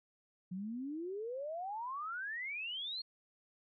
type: exponential sweep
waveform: sine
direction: up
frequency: 176.5 to 4323 Hz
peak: -38 dBFS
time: 0.51-3.02 s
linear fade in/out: 10 ms
effects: MP3 64 kbps